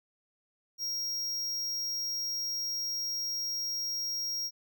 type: tone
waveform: square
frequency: 5600 Hz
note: F8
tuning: 4 cents sharp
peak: -32 dBFS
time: 0.78-4.51 s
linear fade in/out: 50 ms
effects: none